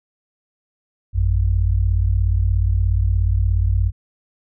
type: tone pair together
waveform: sine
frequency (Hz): 54.11 / 91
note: A1 / F#2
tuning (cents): -28 / -28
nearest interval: major sixth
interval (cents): 900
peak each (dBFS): -17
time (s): 1.13-3.92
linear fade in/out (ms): 50
effects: none